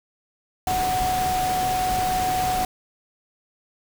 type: tone in noise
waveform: sine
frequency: 740 Hz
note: F#5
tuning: in tune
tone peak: -21 dBFS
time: 0.67-2.65 s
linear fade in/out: 2 ms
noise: pink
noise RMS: -29 dBFS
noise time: 0.67-2.65 s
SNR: +5 dB
effects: none